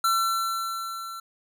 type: tone with level ramp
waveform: square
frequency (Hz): 1350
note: E6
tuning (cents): +41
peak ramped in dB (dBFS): -20 to -36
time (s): 0.04-1.2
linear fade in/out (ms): 5
effects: none